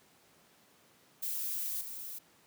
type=noise with level steps; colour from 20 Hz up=violet; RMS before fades=-36 / -43 dBFS; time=1.22-2.19 s; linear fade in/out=10 ms; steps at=1.81 s; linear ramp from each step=2 ms; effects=pink hiss -64 dBFS RMS until 2.46 s + high-pass 150 Hz 12 dB/octave